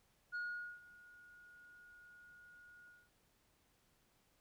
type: tone with ADSR envelope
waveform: sine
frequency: 1442 Hz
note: F#6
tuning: 45 cents flat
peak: -36 dBFS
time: 0.32-3.1 s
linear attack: 33 ms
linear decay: 440 ms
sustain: -22 dB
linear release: 220 ms
effects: tanh soft clip ceiling -38 dBFS + pink hiss -75 dBFS RMS until 4.4 s